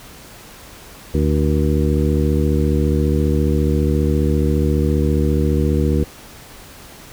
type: harmonic tone with a mistuned harmonic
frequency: 74.7 Hz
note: D2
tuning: 30 cents sharp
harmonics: 1 / 2 / 3 / 4 / 5 / 6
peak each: -17 / -20 / -22 / -23 / -24 / -25 dBFS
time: 1.14-6.04 s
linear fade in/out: 5 ms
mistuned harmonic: 6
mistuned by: +99 cents
effects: pink hiss -40 dBFS RMS until 7.12 s